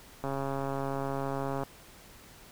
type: click train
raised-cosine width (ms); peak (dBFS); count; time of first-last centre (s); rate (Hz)
1; -20; 192; 0.24-1.634; 137
effects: pink hiss -53 dBFS RMS until 2.51 s